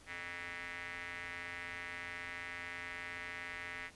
square tone with band-pass filter, 87.31 Hz, F2, in tune, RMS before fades -45 dBFS, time 0.06-3.91 s, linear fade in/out 50 ms, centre 2000 Hz, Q 4.6, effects pink hiss -60 dBFS RMS until 3.95 s + resampled to 24000 Hz

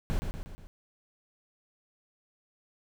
brown noise with echo, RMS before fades -28 dBFS, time 0.1-0.19 s, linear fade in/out 0 ms, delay 120 ms, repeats 4, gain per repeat -5 dB, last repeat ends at 0.67 s, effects none

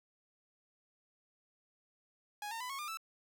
sawtooth tone with pitch steps, 830.6 / 911 / 999.2 / 1096 / 1202.1 / 1318.5 Hz, G#5 / A#5 / B5 / C#6 / D6 / E6, 0 / -40 / +20 / -20 / +40 / 0 cents, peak -36 dBFS, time 2.42-2.972 s, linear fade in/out 2 ms, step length 92 ms, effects none

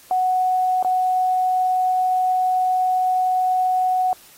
sine tone with dropouts, 740 Hz, F#5, in tune, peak -16 dBFS, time 0.11-4.13 s, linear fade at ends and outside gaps 1 ms, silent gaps 0.827-0.847 s, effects white hiss -48 dBFS RMS until 4.37 s + AAC 48 kbps

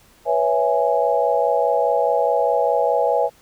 sine chord, C# minor seventh, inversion third, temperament equal with one note detuned, 489.6 / 554.4 / 659.3 / 830.6 Hz, B4 / C#5 / E5 / G#5, -15 / 0 / 0 / 0 cents, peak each -21 dBFS, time 0.25-3.3 s, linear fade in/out 50 ms, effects pink hiss -53 dBFS RMS until 3.41 s

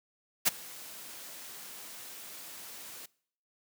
white noise with ADSR envelope, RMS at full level -22 dBFS, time 0.45-3.06 s, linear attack 24 ms, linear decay 20 ms, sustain -24 dB, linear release 6 ms, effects noise-tail reverb RT60 0.6 s tail -23 dB re dry + high-pass 150 Hz 12 dB/octave

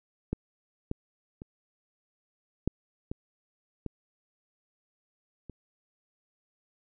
clicks, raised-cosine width 3 ms, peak -16 / -18 / -28 / -13 / -21 / -21 / -29 dBFS, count 7, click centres 0.33 / 0.914 / 1.419 / 2.676 / 3.115 / 3.863 / 5.497 s, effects none

